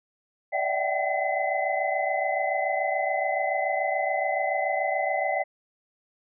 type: tone cluster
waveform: sine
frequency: 583 / 650 / 756 / 783 / 2032 Hz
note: D5 / E5 / F#5 / G5 / B6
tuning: -13 / -24 / +37 / -2 / +49 cents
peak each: -30 dBFS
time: 0.52-5.44 s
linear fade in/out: 20 ms
effects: none